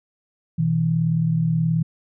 sine tone pair together, 123.47 / 162.26 Hz, B2 / E3, 0 / -27 cents, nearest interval perfect fourth, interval 473 cents, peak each -24 / -18 dBFS, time 0.58-1.83 s, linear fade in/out 10 ms, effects none

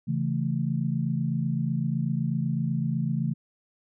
sine chord, A major, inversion first, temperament equal with one note detuned, 136.84 / 164.81 / 220 Hz, C#3 / E3 / A3, -22 / 0 / 0 cents, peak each -28 / -28 / -30 dBFS, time 0.07-3.34 s, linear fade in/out 20 ms, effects none

